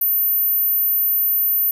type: tone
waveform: sine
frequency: 13470 Hz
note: G#9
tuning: 23 cents sharp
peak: -15 dBFS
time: 0.01-1.71 s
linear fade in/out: 5 ms
effects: none